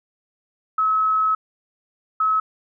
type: tone pair in turn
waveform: sine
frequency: 1288 / 1288 Hz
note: E6 / E6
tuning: -41 / -41 cents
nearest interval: unison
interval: 0 cents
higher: neither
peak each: -16 dBFS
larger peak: neither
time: 0.78-1.35 / 2.2-2.4 s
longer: first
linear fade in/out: 5 ms
effects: none